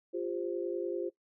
sine chord, F suspended second, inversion none, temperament equal with one note detuned, 349.2 / 399.5 / 523.3 Hz, F4 / G4 / C5, 0 / +33 / 0 cents, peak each -34 / -38 / -39 dBFS, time 0.13-1.1 s, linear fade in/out 20 ms, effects noise-tail reverb RT60 0.1 s tail -18 dB re dry

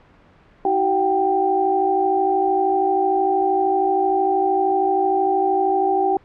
sine tone cluster, 322.2 / 380.2 / 732 / 785 Hz, E4 / F#4 / F#5 / G5, -39 / +47 / -19 / +2 cents, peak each -27 / -20 / -27 / -18 dBFS, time 0.65-6.17 s, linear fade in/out 2 ms, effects pink hiss -51 dBFS RMS until 6.24 s + low-pass 2000 Hz 12 dB/octave

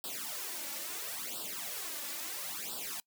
white noise with flanger, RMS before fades -40 dBFS, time 0.04-3 s, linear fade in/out 0 ms, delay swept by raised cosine 0.23 to 3.53 ms, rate 0.74 Hz, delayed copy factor +0.9, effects noise-tail reverb RT60 0.1 s tail -24 dB re dry + high-pass 200 Hz 12 dB/octave

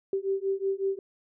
sine beating tone pair, 386.6 / 392 Hz, G4 / G4, -24 / 0 cents, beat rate 5.4 Hz, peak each -29 / -29 dBFS, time 0.13-0.99 s, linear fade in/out 2 ms, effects none

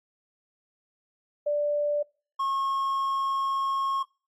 sine / triangle tone pair in turn, 587.3 / 1086.5 Hz, D5 / C#6, 0 / -35 cents, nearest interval major seventh, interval 1065 cents, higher second, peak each -23 dBFS, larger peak neither, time 1.46-2.03 / 2.39-4.03 s, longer second, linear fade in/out 10 ms, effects noise-tail reverb RT60 0.4 s tail -26 dB re dry + AAC 48 kbps

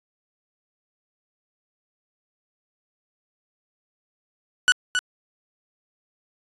30% pulse tone with echo, 1480 Hz, F#6, in tune, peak -10 dBFS, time 4.68-4.72 s, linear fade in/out 0 ms, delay 270 ms, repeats 1, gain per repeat -7 dB, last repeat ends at 4.99 s, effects resampled to 24000 Hz

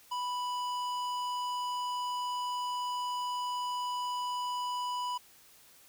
sine tone with hard clipping, 988 Hz, B5, in tune, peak -34 dBFS, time 0.11-5.18 s, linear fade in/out 10 ms, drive 13 dB, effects white hiss -59 dBFS RMS until 5.88 s

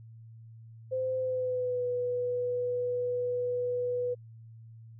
sine tone with pitch glide, 517 to 492.2 Hz, C5 to B4, -21 to -6 cents, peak -28 dBFS, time 0.91-4.15 s, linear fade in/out 20 ms, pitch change -85 cents, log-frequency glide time 1.18-1.86 s, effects added 113 Hz sine -47 dBFS peak until 4.99 s

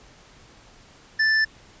square tone, 1760 Hz, A6, in tune, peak -18 dBFS, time 1.19-1.45 s, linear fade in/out 10 ms, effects pink hiss -51 dBFS RMS until 1.8 s + resampled to 16000 Hz

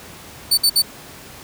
sawtooth tone bursts, 4518 Hz, C#8, 32 cents sharp, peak -9 dBFS, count 3, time 0.51-0.822 s, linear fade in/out 10 ms, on 66 ms, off 57 ms, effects pink hiss -39 dBFS RMS until 1.43 s + high-pass 60 Hz 12 dB/octave

